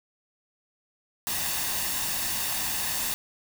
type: noise with comb filter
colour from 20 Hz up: white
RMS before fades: -29 dBFS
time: 1.27-3.14 s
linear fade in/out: 0 ms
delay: 1.1 ms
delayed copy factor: +0.5
effects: none